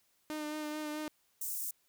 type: tone with vibrato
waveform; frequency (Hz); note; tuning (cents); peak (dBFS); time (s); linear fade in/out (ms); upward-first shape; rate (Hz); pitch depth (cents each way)
sawtooth; 303.6; D#4; -42; -33; 0.3-1.08; 0; sine; 4.6; 21
type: high-pass noise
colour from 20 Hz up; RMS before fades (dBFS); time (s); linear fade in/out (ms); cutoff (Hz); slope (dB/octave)
white; -38; 1.41-1.71; 5; 7100; 24
effects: white hiss -73 dBFS RMS until 1.88 s